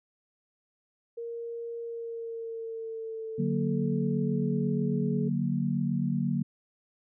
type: tone with pitch glide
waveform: sine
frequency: 466.2 to 422.6 Hz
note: A#4 to G#4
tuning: 0 to +30 cents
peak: -34 dBFS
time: 1.17-5.29 s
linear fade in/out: 10 ms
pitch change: -170 cents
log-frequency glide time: 1.8-4.78 s
type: chord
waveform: sine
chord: D augmented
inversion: none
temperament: equal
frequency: 146.83 / 185 / 233.1 Hz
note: D3 / F#3 / A#3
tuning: 0 / 0 / 0 cents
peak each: -30 dBFS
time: 3.38-6.43 s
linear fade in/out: 10 ms
effects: none